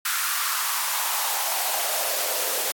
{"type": "noise with high-pass filter sweep", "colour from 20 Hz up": "white", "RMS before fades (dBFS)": -25, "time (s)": [0.05, 2.72], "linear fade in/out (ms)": 5, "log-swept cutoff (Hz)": [1400, 470], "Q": 3.4, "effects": ["AAC 64 kbps"]}